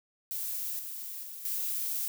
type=noise with level steps; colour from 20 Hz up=violet; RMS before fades=-35 / -40 / -43 / -33 dBFS; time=0.31-2.08 s; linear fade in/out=0 ms; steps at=0.79 / 1.23 / 1.45 s; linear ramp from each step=2 ms; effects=none